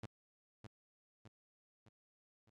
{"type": "tone with echo", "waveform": "sawtooth", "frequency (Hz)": 110, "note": "A2", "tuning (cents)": 0, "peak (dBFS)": -39, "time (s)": [0.03, 0.06], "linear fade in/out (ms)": 5, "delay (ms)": 610, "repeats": 4, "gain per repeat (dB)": -6, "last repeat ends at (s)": 2.5, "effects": ["low-pass 7000 Hz 12 dB/octave", "MP3 64 kbps"]}